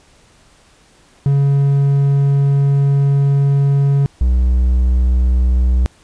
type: tone pair in turn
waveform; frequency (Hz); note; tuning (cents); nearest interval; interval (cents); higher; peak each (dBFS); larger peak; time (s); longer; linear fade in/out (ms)
triangle; 139.8 / 62.27; C#3 / B1; +15 / +15; octave + major second; 1400; first; -8 / -8; neither; 1.26-4.06 / 4.21-5.86; first; 0
effects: pink hiss -50 dBFS RMS until 6.03 s + resampled to 22050 Hz